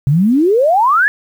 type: exponential sweep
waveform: sine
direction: up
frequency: 130.5 to 1760 Hz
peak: -8 dBFS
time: 0.07-1.08 s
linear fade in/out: 0 ms
effects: 7-bit